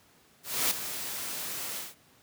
white noise with ADSR envelope, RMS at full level -25 dBFS, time 0.43-1.95 s, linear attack 280 ms, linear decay 5 ms, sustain -11 dB, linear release 180 ms, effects pink hiss -61 dBFS RMS until 2.22 s + high-pass 100 Hz 12 dB/octave

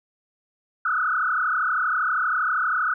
sine tone with frequency modulation, 1375 Hz, F6, 27 cents flat, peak -20 dBFS, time 0.85-2.94 s, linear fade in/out 5 ms, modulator 32.6 Hz, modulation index 4.2, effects none

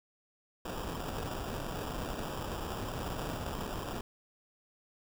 pink noise with sample-and-hold, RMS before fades -38 dBFS, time 0.65-4.01 s, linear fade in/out 5 ms, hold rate 2100 Hz, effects none

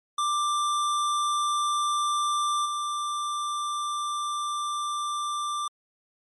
square tone with level steps, 1182 Hz, D6, 11 cents sharp, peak -24 / -28 dBFS, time 0.18-5.68 s, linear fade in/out 5 ms, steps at 2.65 s, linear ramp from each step 10 ms, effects MP3 48 kbps

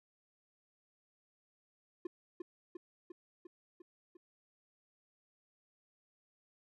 triangle tone with echo, 351.7 Hz, F4, 12 cents sharp, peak -34 dBFS, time 2.05-2.07 s, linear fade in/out 5 ms, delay 350 ms, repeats 6, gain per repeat -3 dB, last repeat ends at 4.17 s, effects none

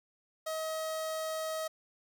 sawtooth tone with notch filter, 635 Hz, D#5, 35 cents sharp, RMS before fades -36 dBFS, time 0.46-1.68 s, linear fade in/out 10 ms, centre 2400 Hz, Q 1.9, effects none

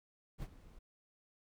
brown noise with ADSR envelope, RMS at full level -41 dBFS, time 0.38-0.79 s, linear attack 43 ms, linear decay 49 ms, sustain -16 dB, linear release 7 ms, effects none

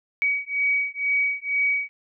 sine beating tone pair, 2263 / 2265.1 Hz, C#7 / C#7, +35 / +37 cents, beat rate 2.1 Hz, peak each -24 dBFS, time 0.22-1.89 s, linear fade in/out 0 ms, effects none

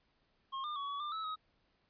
square tone with pitch steps, 1074 / 1204 / 1124 / 1132 / 1194 / 1302 / 1266 Hz, C6 / D6 / C#6 / C#6 / D6 / E6 / D#6, +45 / +43 / +24 / +36 / +28 / -22 / +30 cents, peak -38 dBFS, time 0.52-1.36 s, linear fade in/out 20 ms, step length 120 ms, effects pink hiss -75 dBFS RMS until 1.89 s + resampled to 11025 Hz

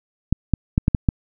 clicks, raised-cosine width 5 ms, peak -3 dBFS, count 6, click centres 0.326 / 0.537 / 0.779 / 0.881 / 0.948 / 1.088 s, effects none

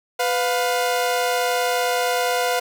sawtooth tone pair together, 498.5 / 708 Hz, B4 / F5, +16 / +23 cents, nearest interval tritone, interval 607 cents, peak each -18 dBFS, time 0.19-2.6 s, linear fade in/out 10 ms, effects none

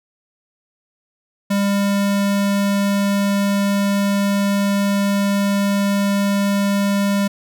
square tone, 200.2 Hz, G3, 37 cents sharp, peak -16 dBFS, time 1.5-7.28 s, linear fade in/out 10 ms, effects none

